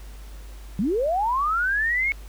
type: linear sweep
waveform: sine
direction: up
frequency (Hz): 172.6 to 2217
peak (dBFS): -20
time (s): 0.79-2.12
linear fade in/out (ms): 0
effects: added 50 Hz sine -37 dBFS peak until 2.28 s + pink hiss -50 dBFS RMS until 2.28 s